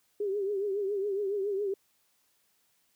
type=tone with vibrato; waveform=sine; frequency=400 Hz; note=G4; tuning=35 cents sharp; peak=-28 dBFS; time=0.2-1.74 s; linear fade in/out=5 ms; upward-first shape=triangle; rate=7.2 Hz; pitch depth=98 cents each way; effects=white hiss -71 dBFS RMS until 2.95 s + high-pass 60 Hz 12 dB/octave